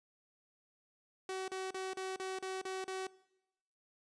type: tone bursts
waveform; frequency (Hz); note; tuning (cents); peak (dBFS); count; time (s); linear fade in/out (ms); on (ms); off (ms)
sawtooth; 378; F#4; +37; -34; 8; 1.29-3.069; 2; 190; 37
effects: noise-tail reverb RT60 0.9 s tail -21 dB re dry + resampled to 22050 Hz